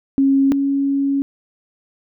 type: tone pair in turn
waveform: sine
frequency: 272.8 / 277.2 Hz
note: C#4 / C#4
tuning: -28 / 0 cents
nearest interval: unison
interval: 28 cents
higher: second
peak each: -11 / -15 dBFS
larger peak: first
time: 0.18-0.52 / 0.52-1.22 s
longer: second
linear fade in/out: 0 ms
effects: none